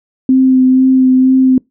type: tone with vibrato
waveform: sine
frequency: 259.6 Hz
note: C4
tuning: 13 cents flat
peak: -5 dBFS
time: 0.29-1.58 s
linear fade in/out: 2 ms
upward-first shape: sine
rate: 2.1 Hz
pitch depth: 15 cents each way
effects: noise-tail reverb RT60 0.2 s tail -26 dB re dry